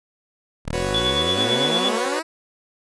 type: exponential sweep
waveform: 10% pulse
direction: up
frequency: 35.43 to 332 Hz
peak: -17 dBFS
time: 0.65-2.23 s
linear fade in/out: 20 ms
type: chord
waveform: sawtooth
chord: F# suspended fourth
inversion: none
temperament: equal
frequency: 370 / 493.9 / 554.4 Hz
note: F#4 / B4 / C#5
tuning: 0 / 0 / 0 cents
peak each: -24 dBFS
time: 0.73-2.2 s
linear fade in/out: 10 ms
type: tone with tremolo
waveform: sine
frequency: 3432 Hz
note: A7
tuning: 44 cents flat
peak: -18 dBFS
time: 0.94-1.89 s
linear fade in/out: 5 ms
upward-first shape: sine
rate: 8.9 Hz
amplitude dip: 65%
type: tone with vibrato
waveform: sawtooth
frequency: 240.8 Hz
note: B3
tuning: 44 cents flat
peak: -22 dBFS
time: 1.37-2.06 s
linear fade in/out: 5 ms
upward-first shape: triangle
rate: 4.7 Hz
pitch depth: 170 cents each way
effects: resampled to 24000 Hz

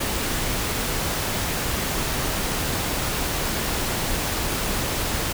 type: noise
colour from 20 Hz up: pink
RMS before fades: -25 dBFS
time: 0-5.33 s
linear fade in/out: 10 ms
effects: none

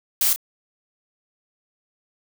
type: noise with echo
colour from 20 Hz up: blue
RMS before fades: -19 dBFS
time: 0.21-0.33 s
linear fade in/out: 2 ms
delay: 31 ms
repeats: 1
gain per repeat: -10 dB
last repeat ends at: 0.361 s
effects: none

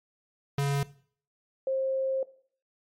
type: tone pair in turn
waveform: square / sine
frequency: 140.7 / 531.2 Hz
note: C#3 / C5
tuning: +26 / +26 cents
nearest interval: octave + major seventh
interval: 2300 cents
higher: second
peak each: -25 dBFS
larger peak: neither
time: 0.58-0.83 / 1.67-2.23 s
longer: second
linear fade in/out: 2 ms
effects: noise-tail reverb RT60 0.5 s tail -18 dB re dry + MP3 64 kbps

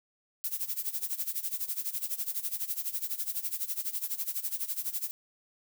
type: noise with tremolo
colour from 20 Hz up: violet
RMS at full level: -31 dBFS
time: 0.44-5.11 s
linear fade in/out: 0 ms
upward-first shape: sine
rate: 12 Hz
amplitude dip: 85%
effects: none

